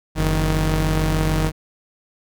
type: tone pair together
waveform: sawtooth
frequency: 46.68 / 157 Hz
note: F#1 / D#3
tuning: +16 / +16 cents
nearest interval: octave + major sixth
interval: 2100 cents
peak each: -16 dBFS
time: 0.15-1.52 s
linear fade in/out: 50 ms
effects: none